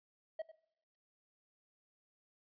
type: tone with echo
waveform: triangle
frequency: 638 Hz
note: D#5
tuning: 43 cents sharp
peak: -35 dBFS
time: 0.39-0.42 s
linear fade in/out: 5 ms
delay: 97 ms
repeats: 1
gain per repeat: -15 dB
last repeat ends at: 0.517 s
effects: noise-tail reverb RT60 0.8 s tail -23 dB re dry + resampled to 11025 Hz